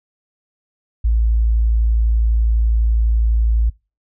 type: tone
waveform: sine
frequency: 56 Hz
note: A1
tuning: 31 cents sharp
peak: -12 dBFS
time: 1.04-3.7 s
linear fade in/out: 10 ms
effects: noise-tail reverb RT60 0.3 s tail -25 dB re dry